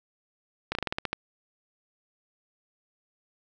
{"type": "slowing click train", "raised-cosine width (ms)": 0.3, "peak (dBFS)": -12, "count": 9, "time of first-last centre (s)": [0.72, 1.13], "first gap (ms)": 31, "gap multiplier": 1.14, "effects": []}